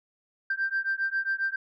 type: beating tone pair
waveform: sine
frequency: 1570 / 1577.4 Hz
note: G6 / G6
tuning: +2 / +10 cents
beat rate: 7.4 Hz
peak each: -28 dBFS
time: 0.5-1.56 s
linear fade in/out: 5 ms
effects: tanh soft clip ceiling -20 dBFS